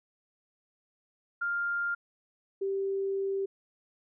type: tone pair in turn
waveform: sine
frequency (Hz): 1400 / 390.7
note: F6 / G4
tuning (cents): +4 / -6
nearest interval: octave + minor seventh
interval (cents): 2210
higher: first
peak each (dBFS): -28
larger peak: neither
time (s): 1.41-1.95 / 2.61-3.46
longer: second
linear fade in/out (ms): 10
effects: none